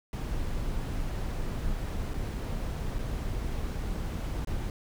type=noise with dropouts; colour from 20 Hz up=brown; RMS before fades=-32 dBFS; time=0.13-4.7 s; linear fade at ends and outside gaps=1 ms; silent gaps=2.137-2.141 / 2.986-2.99 / 4.449-4.472 s; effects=none